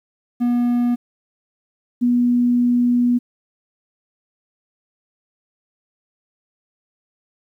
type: tone pair in turn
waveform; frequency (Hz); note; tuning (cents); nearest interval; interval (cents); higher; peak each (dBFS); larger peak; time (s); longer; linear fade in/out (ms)
triangle / sine; 241.8 / 243.3; B3 / B3; -36 / -26; unison; 10; second; -13; neither; 0.4-0.96 / 2.01-3.19; second; 20
effects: 9-bit